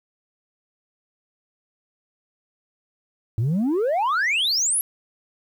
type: exponential sweep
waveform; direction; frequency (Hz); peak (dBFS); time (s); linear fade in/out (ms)
sine; up; 103.9 to 11620; -16; 3.38-4.81; 0
effects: tanh soft clip ceiling -18 dBFS + 9-bit